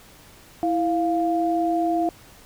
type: tone pair together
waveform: sine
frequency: 329.6 / 698.5 Hz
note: E4 / F5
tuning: 0 / 0 cents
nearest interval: octave + minor second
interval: 1300 cents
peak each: -22 dBFS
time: 0.63-2.09 s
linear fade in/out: 0 ms
effects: pink hiss -49 dBFS RMS until 2.45 s